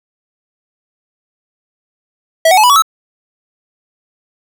square tone with pitch steps, 650 / 746.7 / 857.7 / 985.2 / 1131.7 / 1300 Hz, E5 / F#5 / A5 / B5 / C#6 / E6, -24 / +16 / -44 / -5 / +35 / -24 cents, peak -6 dBFS, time 2.45-2.822 s, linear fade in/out 5 ms, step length 62 ms, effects none

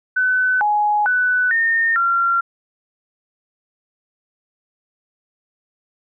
sine tone with pitch steps, 1508 / 836 / 1493 / 1828 / 1375 Hz, F#6 / G#5 / F#6 / A#6 / F6, +32 / +11 / +15 / -34 / -27 cents, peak -14 dBFS, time 0.16-2.41 s, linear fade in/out 10 ms, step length 450 ms, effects none

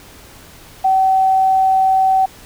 sine tone, 763 Hz, G5, 47 cents flat, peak -10 dBFS, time 0.84-2.26 s, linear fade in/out 10 ms, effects pink hiss -41 dBFS RMS until 2.45 s

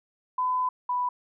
sine tone pair in turn, 1008 / 989 Hz, B5 / B5, +35 / +2 cents, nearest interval unison, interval 33 cents, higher first, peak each -23 / -24 dBFS, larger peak first, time 0.38-0.69 / 0.89-1.09 s, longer first, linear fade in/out 5 ms, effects none

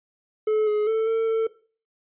triangle tone with pitch steps, 431 / 421.9 / 443.3 / 450.2 / 447.3 Hz, A4 / G#4 / A4 / A4 / A4, -36 / +27 / +13 / +40 / +28 cents, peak -17 dBFS, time 0.47-1.47 s, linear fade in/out 5 ms, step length 200 ms, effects noise-tail reverb RT60 0.4 s tail -18 dB re dry + resampled to 8000 Hz

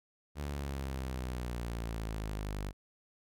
sawtooth exponential sweep, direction down, 73.42 to 48.89 Hz, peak -32 dBFS, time 0.35-2.73 s, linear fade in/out 50 ms, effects none

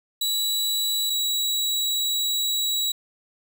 sawtooth tone pair in turn, 3916 / 3893 Hz, B7 / B7, -15 / -26 cents, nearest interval unison, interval 11 cents, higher first, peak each -19 dBFS, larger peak neither, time 0.21-1.1 / 1.1-2.92 s, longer second, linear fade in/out 5 ms, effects none

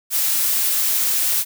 blue noise, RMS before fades -19 dBFS, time 0.1-1.45 s, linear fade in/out 50 ms, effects none

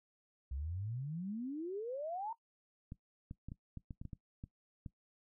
sine exponential sweep, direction up, 63.2 to 932.3 Hz, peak -38 dBFS, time 0.51-2.33 s, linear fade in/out 5 ms
clicks, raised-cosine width 5 ms, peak -33 dBFS, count 11, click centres 2.921 / 3.311 / 3.486 / 3.519 / 3.773 / 3.908 / 4.015 / 4.053 / 4.132 / 4.439 / 4.862 s
effects noise-tail reverb RT60 0.1 s tail -18 dB re dry

